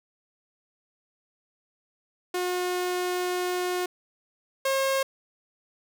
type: tone pair in turn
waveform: sawtooth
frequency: 360.6 / 538.4 Hz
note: F#4 / C5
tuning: -45 / +49 cents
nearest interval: perfect fifth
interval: 694 cents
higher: second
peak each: -22 / -19 dBFS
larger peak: second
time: 2.34-3.86 / 4.65-5.03 s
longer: first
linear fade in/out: 5 ms
effects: none